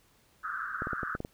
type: band-pass noise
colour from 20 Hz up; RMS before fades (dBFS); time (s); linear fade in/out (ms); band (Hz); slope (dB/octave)
white; -36; 0.43-1.17; 20; 1200 to 1600; 96
type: clicks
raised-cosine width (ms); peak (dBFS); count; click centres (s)
2; -22; 7; 0.821 / 0.871 / 0.932 / 1.032 / 1.151 / 1.204 / 1.249
effects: pink hiss -65 dBFS RMS until 1.33 s